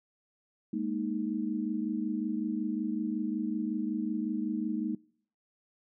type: chord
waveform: sine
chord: Ab suspended second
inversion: none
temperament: equal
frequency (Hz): 207.7 / 233.1 / 311.1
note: Ab3 / Bb3 / Eb4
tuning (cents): 0 / 0 / 0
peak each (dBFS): -34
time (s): 0.73-4.95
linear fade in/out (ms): 5
effects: noise-tail reverb RT60 0.6 s tail -24 dB re dry